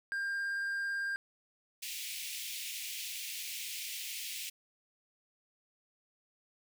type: tone with vibrato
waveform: triangle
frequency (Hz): 1599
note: G6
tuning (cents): +34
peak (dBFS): -31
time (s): 0.12-1.16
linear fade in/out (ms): 0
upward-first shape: sine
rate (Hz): 18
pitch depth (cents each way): 8
type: high-pass noise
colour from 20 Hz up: pink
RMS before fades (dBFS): -41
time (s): 1.82-4.5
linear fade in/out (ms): 10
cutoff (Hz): 2200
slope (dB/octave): 48
effects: none